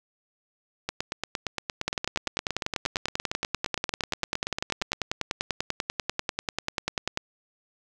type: two click trains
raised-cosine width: 0.2 ms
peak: -11 / -9 dBFS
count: 36 / 55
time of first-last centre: 0.89-4.932 / 1.88-7.174 s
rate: 8.66 / 10.2 Hz
effects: none